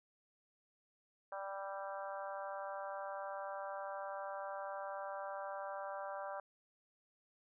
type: harmonic tone with a mistuned harmonic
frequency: 196 Hz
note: G3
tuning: in tune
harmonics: 3 / 4 / 5 / 6 / 7 / 8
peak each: -45 / -47 / -49 / -51 / -52 / -53 dBFS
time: 1.32-6.4 s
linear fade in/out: 2 ms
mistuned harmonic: 7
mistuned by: -16 cents
effects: none